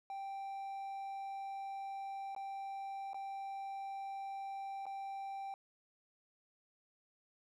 triangle tone with dropouts, 784 Hz, G5, in tune, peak -39 dBFS, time 0.1-5.54 s, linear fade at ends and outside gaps 1 ms, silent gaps 2.349-2.363 / 3.133-3.144 / 4.856-4.865 s, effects none

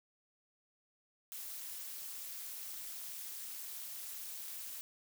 blue noise with amplitude modulation, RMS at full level -42 dBFS, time 1.32-4.81 s, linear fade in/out 0 ms, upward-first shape sine, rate 262 Hz, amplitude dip 75%, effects none

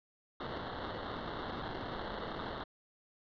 violet noise with sample-and-hold, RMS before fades -41 dBFS, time 0.4-2.64 s, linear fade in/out 5 ms, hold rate 2450 Hz, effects resampled to 11025 Hz

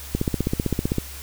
click train, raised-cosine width 3 ms, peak -8 dBFS, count 14, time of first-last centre 0.15-0.983 s, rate 15.6 Hz, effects added 69 Hz sine -38 dBFS peak until 1.22 s + white hiss -39 dBFS RMS until 1.22 s

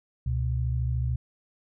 sine tone pair together, 69.3 / 123.02 Hz, C#2 / B2, 0 / -6 cents, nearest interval minor seventh, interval 994 cents, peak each -27 dBFS, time 0.26-1.16 s, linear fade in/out 5 ms, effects none

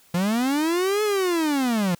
45% pulse linear two-way sweep, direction up then down, 167.9 to 430 to 167.9 Hz, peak -20 dBFS, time 0.14-1.95 s, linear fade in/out 5 ms, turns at 1.03 s, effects white hiss -56 dBFS RMS until 1.99 s

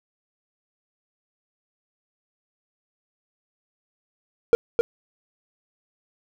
triangle tone with echo, 467.6 Hz, A#4, 5 cents sharp, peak -9 dBFS, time 4.53-4.55 s, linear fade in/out 0 ms, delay 260 ms, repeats 1, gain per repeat -3 dB, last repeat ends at 4.81 s, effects none

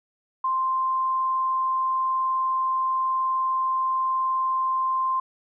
sine tone, 1046.5 Hz, C6, in tune, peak -21 dBFS, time 0.44-5.2 s, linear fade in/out 5 ms, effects none

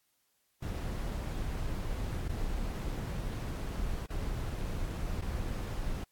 brown noise with dropouts, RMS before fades -35 dBFS, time 0.62-6.04 s, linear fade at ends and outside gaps 5 ms, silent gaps 2.282-2.292 / 4.062-4.102 / 5.212-5.22 s, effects white hiss -75 dBFS RMS until 6.11 s + AAC 64 kbps

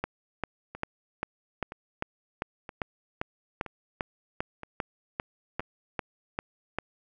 two click trains, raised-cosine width 0.5 ms, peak -24 / -14 dBFS, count 6 / 18, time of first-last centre 0.75-5.604 / 0.04-6.786 s, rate 1.03 / 2.52 Hz, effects none

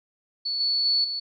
sine tone with level steps, 4435 Hz, C#8, in tune, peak -25 / -21 / -19 / -27 dBFS, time 0.45-1.2 s, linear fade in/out 10 ms, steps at 0.6 / 0.85 / 1.04 s, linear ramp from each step 5 ms, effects none

